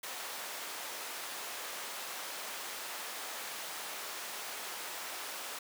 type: high-pass noise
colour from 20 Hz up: pink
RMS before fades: -42 dBFS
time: 0.03-5.59 s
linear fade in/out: 5 ms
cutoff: 670 Hz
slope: 12 dB/octave
effects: none